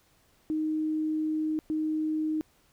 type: tone bursts at uneven times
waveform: sine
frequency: 311.1 Hz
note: D#4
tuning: in tune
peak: -26 dBFS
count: 2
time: 0.5-1.59 / 1.7-2.41 s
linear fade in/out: 0 ms
effects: pink hiss -65 dBFS RMS until 2.72 s